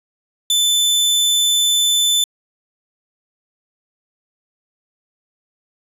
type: tone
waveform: sawtooth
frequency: 3520 Hz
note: A7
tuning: in tune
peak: -10 dBFS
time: 0.5-2.24 s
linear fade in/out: 2 ms
effects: resampled to 32000 Hz + 8-bit